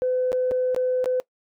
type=tone with dropouts; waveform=sine; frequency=507 Hz; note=B4; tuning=45 cents sharp; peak=-19 dBFS; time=0.02-1.2 s; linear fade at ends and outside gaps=0 ms; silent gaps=0.319-0.329 / 0.511-0.517 / 0.747-0.763 / 1.043-1.058 s; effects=noise-tail reverb RT60 0.1 s tail -22 dB re dry + tanh soft clip ceiling -15 dBFS